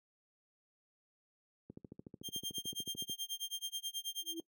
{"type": "click train", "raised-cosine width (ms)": 3, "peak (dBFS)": -33, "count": 20, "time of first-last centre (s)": [1.7, 3.097], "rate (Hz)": 13.6}
{"type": "tone with tremolo", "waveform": "sawtooth", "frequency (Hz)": 3191, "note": "G7", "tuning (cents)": 30, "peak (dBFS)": -32, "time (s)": [2.23, 4.41], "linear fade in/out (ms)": 50, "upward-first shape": "sine", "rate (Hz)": 9.3, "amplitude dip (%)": 100}
{"type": "tone with exponential growth", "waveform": "sine", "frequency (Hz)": 329.6, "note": "E4", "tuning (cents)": 0, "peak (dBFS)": -36, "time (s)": [4.18, 4.4], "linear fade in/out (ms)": 1, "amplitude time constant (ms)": 47}
{"effects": ["noise-tail reverb RT60 0.1 s tail -21 dB re dry", "high-pass 150 Hz 12 dB/octave"]}